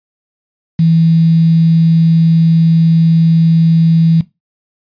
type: tone with quantisation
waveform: sine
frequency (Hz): 164.1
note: E3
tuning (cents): -8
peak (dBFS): -6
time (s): 0.79-4.21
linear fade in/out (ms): 5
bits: 5
effects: noise-tail reverb RT60 0.2 s tail -17 dB re dry + resampled to 11025 Hz